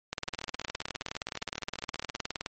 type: two click trains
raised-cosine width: 0.2 ms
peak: -15 / -19 dBFS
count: 46 / 29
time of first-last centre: 0.13-2.462 / 0.28-2.159 s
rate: 19.3 / 14.9 Hz
effects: MP3 32 kbps